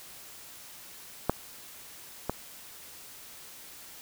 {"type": "clicks", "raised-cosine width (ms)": 1, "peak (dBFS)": [-9, -14], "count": 2, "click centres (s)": [1.296, 2.296], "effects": ["white hiss -48 dBFS RMS until 4.01 s"]}